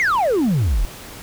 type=exponential sweep; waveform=sine; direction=down; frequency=2217 to 36 Hz; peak=-12 dBFS; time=0-0.85 s; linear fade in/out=0 ms; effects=tanh soft clip ceiling -14 dBFS + pink hiss -37 dBFS RMS until 1.22 s